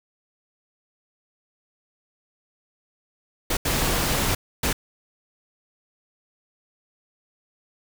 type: noise bursts at uneven times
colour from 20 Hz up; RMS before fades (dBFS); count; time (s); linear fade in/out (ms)
pink; -23; 3; 3.5-3.57 / 3.65-4.35 / 4.63-4.73; 5
effects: none